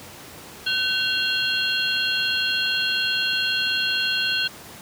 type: tone cluster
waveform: sine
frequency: 1520 / 2764 / 3277 / 4216 Hz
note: F#6 / F7 / G#7 / C8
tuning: +46 / -19 / -24 / +12 cents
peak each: -26 dBFS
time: 0.66-4.48 s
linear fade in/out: 10 ms
effects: pink hiss -41 dBFS RMS until 4.81 s + high-pass 100 Hz 12 dB/octave